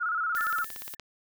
sine tone with vibrato, 1363 Hz, F6, 43 cents flat, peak -26 dBFS, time 0-0.65 s, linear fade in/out 20 ms, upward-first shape square, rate 17 Hz, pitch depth 74 cents each way
violet noise with tremolo, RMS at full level -40 dBFS, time 0.35-0.95 s, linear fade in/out 5 ms, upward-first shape sine, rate 14 Hz, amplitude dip 25%
click train, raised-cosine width 0.2 ms, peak -23 dBFS, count 12, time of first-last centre 0.35-0.997 s, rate 17 Hz
sine tone with exponential decay, 1760 Hz, A6, in tune, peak -30 dBFS, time 0.37-0.97 s, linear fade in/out 2 ms, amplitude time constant 130 ms
effects none

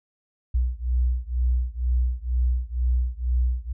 sine beating tone pair, 60.7 / 62.8 Hz, B1 / B1, -29 / +30 cents, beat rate 2.1 Hz, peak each -23 / -24 dBFS, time 0.54-3.73 s, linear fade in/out 10 ms, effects none

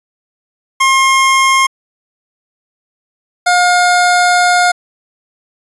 25% pulse tone pair in turn, 1069 / 713.5 Hz, C6 / F5, +37 / +37 cents, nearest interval perfect fifth, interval 700 cents, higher first, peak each -4 dBFS, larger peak neither, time 0.8-1.67 / 3.46-4.72 s, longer second, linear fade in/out 10 ms, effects resampled to 24000 Hz

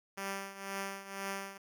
5% pulse tone with tremolo, 196 Hz, G3, in tune, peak -24 dBFS, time 0.17-1.58 s, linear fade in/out 10 ms, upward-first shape triangle, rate 2 Hz, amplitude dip 80%, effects none

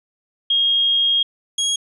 sine / 25% pulse tone pair in turn, 3254 / 3294 Hz, G#7 / G#7, -36 / -15 cents, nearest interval unison, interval 21 cents, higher second, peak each -14 dBFS, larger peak neither, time 0.5-1.23 / 1.58-1.76 s, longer first, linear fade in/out 5 ms, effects resampled to 24000 Hz

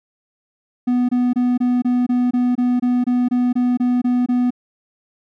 triangle tone bursts, 246.9 Hz, B3, in tune, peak -12 dBFS, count 15, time 0.87-4.506 s, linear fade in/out 10 ms, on 220 ms, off 24 ms, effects none

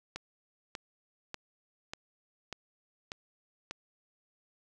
click train, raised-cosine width 0.2 ms, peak -21 dBFS, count 7, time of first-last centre 0.16-3.71 s, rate 1.69 Hz, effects none

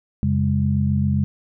sine tone cluster, 89.1 / 137 / 203.7 Hz, F2 / C#3 / G#3, +35 / -20 / -33 cents, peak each -21 dBFS, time 0.23-1.24 s, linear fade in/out 0 ms, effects none

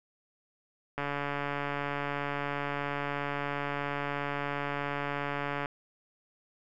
click train, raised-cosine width 0.5 ms, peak -18 dBFS, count 670, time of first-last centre 0.98-5.658 s, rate 143 Hz, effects none

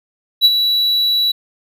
triangle tone with ADSR envelope, 3927 Hz, B7, 11 cents flat, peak -3 dBFS, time 0.41-1.32 s, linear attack 41 ms, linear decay 39 ms, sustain -8 dB, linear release 9 ms, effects none

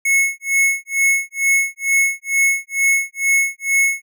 square tone with tremolo, 2189 Hz, C#7, 22 cents flat, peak -12 dBFS, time 0.05-4.02 s, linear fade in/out 5 ms, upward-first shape sine, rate 2.2 Hz, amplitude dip 100%, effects none

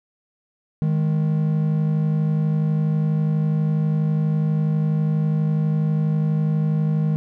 triangle tone pair together, 155.9 / 208.1 Hz, D#3 / G#3, +4 / +4 cents, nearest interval perfect fourth, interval 500 cents, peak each -16 / -24 dBFS, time 0.82-7.16 s, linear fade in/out 0 ms, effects none

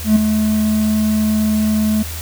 triangle tone with ADSR envelope, 215 Hz, A3, 40 cents flat, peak -4 dBFS, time 0.04-2.03 s, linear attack 120 ms, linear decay 6 ms, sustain -7 dB, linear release 10 ms, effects added 80 Hz sine -26 dBFS peak until 2.21 s + white hiss -30 dBFS RMS until 2.21 s

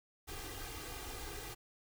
pink noise with comb filter, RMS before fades -45 dBFS, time 0.27-1.55 s, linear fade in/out 20 ms, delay 2.5 ms, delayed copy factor +0.9, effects none

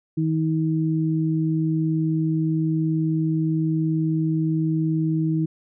sine tone pair together, 159 / 318 Hz, D#3 / D#4, +38 / +38 cents, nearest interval octave, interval 1200 cents, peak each -21 / -23 dBFS, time 0.17-5.46 s, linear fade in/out 10 ms, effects none

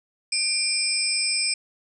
sine tone cluster, 2396 / 4995 / 5320 / 8150 Hz, D7 / D#8 / E8 / C9, +34 / +6 / +15 / -47 cents, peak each -27 dBFS, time 0.32-1.54 s, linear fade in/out 5 ms, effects none

